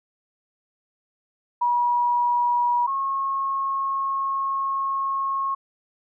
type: tone pair in turn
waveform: sine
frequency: 965 / 1088.2 Hz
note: B5 / C#6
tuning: -40 / -32 cents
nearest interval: major second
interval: 208 cents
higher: second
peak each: -18 / -22 dBFS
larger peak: first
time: 1.61-2.87 / 2.87-5.55 s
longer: second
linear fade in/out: 10 ms
effects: none